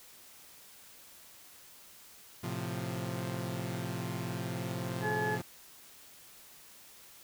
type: chord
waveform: sawtooth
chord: F major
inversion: first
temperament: equal with one note detuned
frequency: 111.09 / 130.81 / 174.61 Hz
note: A2 / C3 / F3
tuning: +17 / 0 / 0 cents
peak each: -36 / -35 / -35 dBFS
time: 2.43-5.42 s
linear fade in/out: 10 ms
type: harmonic tone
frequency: 426.4 Hz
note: G#4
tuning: 46 cents sharp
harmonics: 1 / 2 / 4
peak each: -35 / -35 / -35 dBFS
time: 5.01-5.39 s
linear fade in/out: 50 ms
effects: white hiss -55 dBFS RMS until 7.23 s